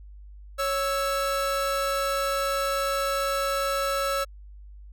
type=tone pair together; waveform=45% pulse; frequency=554.4 / 1318.5 Hz; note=C#5 / E6; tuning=0 / 0 cents; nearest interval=octave + minor third; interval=1500 cents; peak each=-27 dBFS; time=0.58-4.25 s; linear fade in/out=20 ms; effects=added 50 Hz sine -42 dBFS peak until 4.92 s